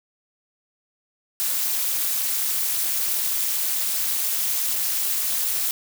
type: noise with amplitude modulation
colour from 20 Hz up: blue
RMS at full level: -20 dBFS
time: 1.4-5.71 s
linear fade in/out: 0 ms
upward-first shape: sine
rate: 287 Hz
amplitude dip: 85%
effects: none